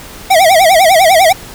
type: tone with vibrato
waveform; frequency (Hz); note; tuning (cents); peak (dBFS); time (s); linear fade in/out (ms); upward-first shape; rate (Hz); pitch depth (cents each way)
square; 703; F5; +11; -5; 0.3-1.33; 10; sine; 10; 190
effects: pink hiss -31 dBFS RMS until 1.54 s

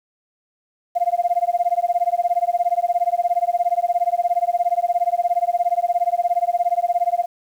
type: tone with tremolo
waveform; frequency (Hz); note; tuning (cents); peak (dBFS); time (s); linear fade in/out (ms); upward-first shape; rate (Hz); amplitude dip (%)
sine; 700; F5; +4; -12; 0.95-7.26; 20; sine; 17; 100
effects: tanh soft clip ceiling -8 dBFS + 8-bit

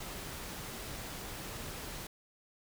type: noise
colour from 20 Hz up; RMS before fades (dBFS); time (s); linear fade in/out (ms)
pink; -43; 0-2.07; 5
effects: none

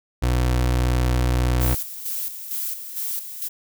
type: tone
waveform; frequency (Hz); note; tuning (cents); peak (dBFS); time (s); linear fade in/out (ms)
30% pulse; 61.74; B1; 0; -15; 0.22-1.75; 10
type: noise with tremolo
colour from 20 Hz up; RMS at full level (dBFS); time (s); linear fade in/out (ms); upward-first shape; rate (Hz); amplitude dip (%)
violet; -27; 1.6-3.49; 20; square; 2.2; 60
effects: none

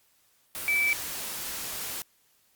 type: tone in noise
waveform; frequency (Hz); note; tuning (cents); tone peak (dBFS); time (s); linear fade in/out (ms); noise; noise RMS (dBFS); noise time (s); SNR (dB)
sine; 2314; D7; -26; -22; 0.68-0.93; 0; white; -35; 0.55-2.02; +10
effects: white hiss -66 dBFS RMS until 2.55 s + Opus 48 kbps

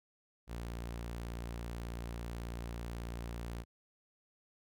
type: tone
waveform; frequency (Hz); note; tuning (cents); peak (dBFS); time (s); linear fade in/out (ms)
sawtooth; 58.27; A#1; 0; -36; 0.47-3.65; 50
effects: none

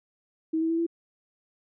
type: tone with pitch steps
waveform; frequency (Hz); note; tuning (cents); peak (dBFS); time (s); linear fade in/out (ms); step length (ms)
sine; 320 / 325 / 330.1 / 335.3; D#4 / E4 / E4 / E4; +49 / -24 / +2 / +30; -23; 0.53-0.866; 10; 84
effects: none

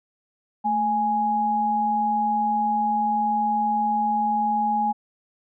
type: tone pair together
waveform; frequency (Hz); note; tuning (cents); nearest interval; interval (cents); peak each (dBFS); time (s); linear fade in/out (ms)
sine; 219.8 / 832.3; A3 / G#5; -2 / +4; octave + major seventh; 2306; -28 / -20; 0.64-4.93; 20
effects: none

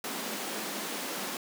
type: high-pass noise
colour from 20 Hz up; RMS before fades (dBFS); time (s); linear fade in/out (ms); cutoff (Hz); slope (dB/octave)
pink; -36; 0.04-1.37; 2; 190; 48
effects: none

